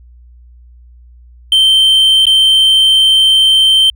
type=tone with dropouts; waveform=triangle; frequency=3117 Hz; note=G7; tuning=11 cents flat; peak=-4 dBFS; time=1.52-3.9 s; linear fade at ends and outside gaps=2 ms; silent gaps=2.255-2.267 s; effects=added 60 Hz sine -37 dBFS peak until 3.95 s